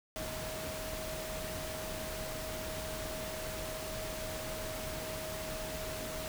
sine tone in noise, 631 Hz, D#5, 24 cents sharp, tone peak -42 dBFS, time 0.16-6.28 s, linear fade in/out 0 ms, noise pink, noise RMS -41 dBFS, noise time 0.16-6.28 s, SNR -4 dB, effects none

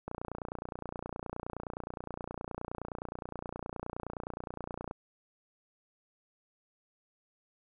click train, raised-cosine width 1 ms, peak -24 dBFS, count 144, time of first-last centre 0.08-4.911 s, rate 29.6 Hz, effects none

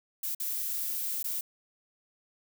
violet noise with dropouts, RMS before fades -33 dBFS, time 0.23-1.41 s, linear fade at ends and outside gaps 5 ms, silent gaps 0.349-0.399 / 1.228-1.242 s, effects none

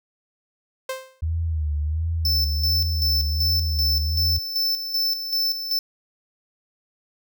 sawtooth tone with exponential decay, 523.3 Hz, C5, in tune, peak -20 dBFS, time 0.89-1.21 s, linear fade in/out 5 ms, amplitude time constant 69 ms
sine tone with vibrato, 78.3 Hz, D#2, 11 cents sharp, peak -21 dBFS, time 1.22-4.39 s, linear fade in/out 10 ms, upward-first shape sine, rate 1.4 Hz, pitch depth 100 cents each way
square tone with tremolo, 5290 Hz, E8, 5 cents sharp, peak -20 dBFS, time 2.25-5.79 s, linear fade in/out 2 ms, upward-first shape square, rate 2.6 Hz, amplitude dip 60%
effects none

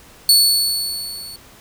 sawtooth tone with level ramp, 4435 Hz, C#8, in tune, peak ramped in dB -5 to -30 dBFS, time 0.29-1.36 s, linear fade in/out 2 ms, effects pink hiss -45 dBFS RMS until 1.6 s

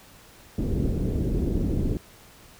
pink low-pass noise, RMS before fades -25 dBFS, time 0.58-1.97 s, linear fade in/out 2 ms, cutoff 400 Hz, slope 24 dB/octave, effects pink hiss -51 dBFS RMS until 2.59 s

